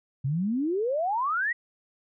sine exponential sweep, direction up, 127.7 to 1975.5 Hz, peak -24 dBFS, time 0.24-1.53 s, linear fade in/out 10 ms, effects none

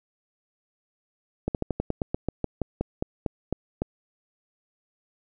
slowing click train, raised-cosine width 2 ms, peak -12 dBFS, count 16, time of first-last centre 1.48-3.82 s, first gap 68 ms, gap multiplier 1.11, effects none

